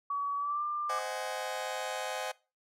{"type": "tone with pitch glide", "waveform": "sine", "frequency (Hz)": [1135, 1191.4], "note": ["C#6", "D6"], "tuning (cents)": [41, 24], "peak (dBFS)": -30, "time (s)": [0.1, 0.99], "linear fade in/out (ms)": 5, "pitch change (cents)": 83, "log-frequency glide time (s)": [0.37, 0.63]}
{"type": "chord", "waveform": "sawtooth", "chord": "Ab dominant seventh", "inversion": "first", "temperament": "just", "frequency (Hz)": [519.1, 623, 747.5, 830.6], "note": ["C5", "Eb5", "Gb5", "Ab5"], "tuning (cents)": [-14, 2, 17, 0], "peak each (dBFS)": -36, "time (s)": [0.89, 2.32], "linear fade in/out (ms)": 10}
{"effects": ["noise-tail reverb RT60 0.3 s tail -21 dB re dry", "low-pass 11000 Hz 12 dB/octave"]}